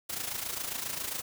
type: noise with amplitude modulation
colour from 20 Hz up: white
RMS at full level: -33 dBFS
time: 0.09-1.22 s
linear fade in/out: 10 ms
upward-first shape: sine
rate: 27.4 Hz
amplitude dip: 65%
effects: none